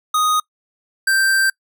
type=tone pair in turn; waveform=square; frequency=1244.5 / 1568 Hz; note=D#6 / G6; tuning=0 / 0 cents; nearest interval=major third; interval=400 cents; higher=second; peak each=-15 / -14 dBFS; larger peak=second; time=0.14-0.4 / 1.07-1.5 s; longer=second; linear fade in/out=5 ms; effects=noise-tail reverb RT60 0.1 s tail -25 dB re dry